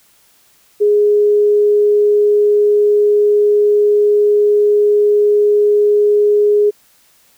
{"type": "tone", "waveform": "sine", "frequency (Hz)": 415.3, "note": "G#4", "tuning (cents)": 0, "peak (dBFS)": -8, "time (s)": [0.8, 6.71], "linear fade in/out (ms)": 20, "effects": ["white hiss -52 dBFS RMS until 7.37 s"]}